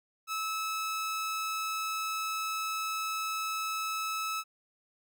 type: tone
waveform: sawtooth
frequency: 1300 Hz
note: E6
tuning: 24 cents flat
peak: -28 dBFS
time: 0.27-4.44 s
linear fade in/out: 50 ms
effects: none